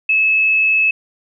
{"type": "tone", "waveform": "sine", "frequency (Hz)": 2596, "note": "E7", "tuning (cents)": -27, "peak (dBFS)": -11, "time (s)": [0.09, 0.91], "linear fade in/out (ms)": 5, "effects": []}